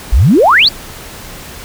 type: exponential sweep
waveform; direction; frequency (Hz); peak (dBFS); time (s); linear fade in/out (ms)
sine; up; 44.02 to 4922; -4; 0.12-0.69; 10
effects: pink hiss -30 dBFS RMS until 1.64 s

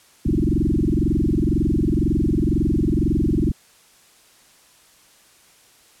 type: tone with frequency modulation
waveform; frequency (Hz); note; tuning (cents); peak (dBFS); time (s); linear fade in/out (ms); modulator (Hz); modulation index
sine; 185; F#3; 0; -16; 0.25-3.52; 10; 22; 7.2
effects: white hiss -53 dBFS RMS until 6 s + low-pass 11000 Hz 12 dB/octave

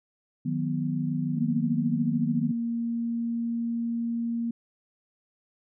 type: chord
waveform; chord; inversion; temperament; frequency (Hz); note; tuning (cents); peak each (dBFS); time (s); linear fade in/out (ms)
sine; B major; first; equal with one note detuned; 155.56 / 182.45 / 246.9; D#3 / F#3 / B3; 0 / -24 / 0; -29 / -32 / -29; 0.45-2.52; 10
type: tone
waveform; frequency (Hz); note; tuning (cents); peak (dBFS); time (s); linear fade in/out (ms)
sine; 233.1; A#3; 0; -26; 1.37-4.51; 5
effects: none

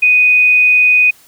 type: tone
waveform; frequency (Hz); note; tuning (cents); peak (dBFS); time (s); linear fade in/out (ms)
sine; 2489; D#7; 0; -6; 0.02-1.11; 10
effects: white hiss -46 dBFS RMS until 1.27 s

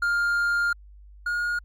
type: tone pair in turn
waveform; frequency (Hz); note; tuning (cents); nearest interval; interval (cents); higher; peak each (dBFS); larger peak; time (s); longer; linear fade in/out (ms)
triangle; 1405 / 1432; F6 / F6; +10 / +43; unison; 33; second; -19 / -22; first; 0.02-0.73 / 1.26-1.59; first; 5
effects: added 50 Hz sine -45 dBFS peak until 1.64 s + Opus 48 kbps

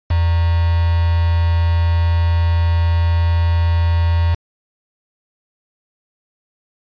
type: tone with quantisation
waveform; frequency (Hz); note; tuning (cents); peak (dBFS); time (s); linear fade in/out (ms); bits
sine; 84.4; E2; +41; -12; 0.1-4.35; 10; 4
effects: resampled to 11025 Hz

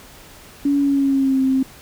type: tone with pitch glide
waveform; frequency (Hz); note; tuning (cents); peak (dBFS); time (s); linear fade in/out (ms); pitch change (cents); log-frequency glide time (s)
sine; 283.2 to 264.2; C#4 to C4; +37 to +17; -14; 0.65-1.63; 5; -120; 0.78-1.41
effects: pink hiss -43 dBFS RMS until 1.81 s

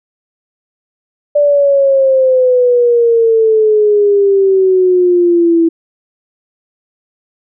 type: exponential sweep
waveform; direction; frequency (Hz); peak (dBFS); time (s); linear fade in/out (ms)
sine; down; 587.3 to 328.8; -6; 1.35-5.69; 10
effects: none

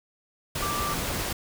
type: tone in noise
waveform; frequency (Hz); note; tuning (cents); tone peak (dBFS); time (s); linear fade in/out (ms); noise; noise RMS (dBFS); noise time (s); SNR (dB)
sine; 1174; D6; -1; -29; 0.62-0.94; 5; pink; -30; 0.55-1.33; -2
effects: none

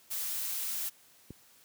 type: noise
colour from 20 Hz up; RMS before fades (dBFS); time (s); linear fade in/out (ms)
blue; -35; 0.1-0.9; 20
type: click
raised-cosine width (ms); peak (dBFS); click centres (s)
3; -30; 1.306
effects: white hiss -61 dBFS RMS until 1.64 s + high-pass 60 Hz 12 dB/octave

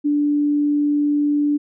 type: tone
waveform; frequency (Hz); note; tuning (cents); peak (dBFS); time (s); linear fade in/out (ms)
sine; 292.5; D4; -7; -15; 0.04-1.58; 20
effects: none

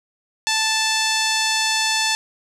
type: tone with low-pass filter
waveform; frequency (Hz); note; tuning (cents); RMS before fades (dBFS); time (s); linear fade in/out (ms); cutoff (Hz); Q
5% pulse; 880; A5; 0; -20; 0.47-2.15; 0; 6200; 0.86
effects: none

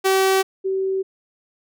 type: tone pair in turn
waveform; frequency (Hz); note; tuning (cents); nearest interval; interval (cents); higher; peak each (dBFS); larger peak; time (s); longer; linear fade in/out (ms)
sawtooth / sine; 383.1 / 383.1; G4 / G4; -40 / -40; unison; 0; neither; -11 / -19; first; 0.04-0.43 / 0.64-1.03; neither; 20
effects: none

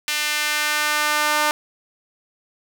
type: tone with high-pass filter sweep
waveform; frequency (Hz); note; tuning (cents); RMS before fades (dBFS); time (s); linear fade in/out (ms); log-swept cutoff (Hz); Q
sawtooth; 300; D4; +37; -21; 0.08-1.51; 0; 2400 to 950; 1.3
effects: none

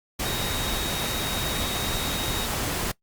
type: tone in noise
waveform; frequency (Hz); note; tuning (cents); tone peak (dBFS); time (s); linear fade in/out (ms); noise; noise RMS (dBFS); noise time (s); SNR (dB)
sine; 3762; A#7; +15; -32; 0.25-2.46; 10; pink; -28; 0.19-2.92; -7
effects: noise-tail reverb RT60 0.1 s tail -21 dB re dry + Opus 48 kbps

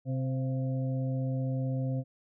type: harmonic tone with a mistuned harmonic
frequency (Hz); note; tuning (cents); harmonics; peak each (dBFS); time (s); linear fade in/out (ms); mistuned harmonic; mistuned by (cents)
130.81; C3; 0; 1 / 2 / 4 / 5; -29 / -36 / -40 / -48; 0.05-2.04; 50; 5; +72
effects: none

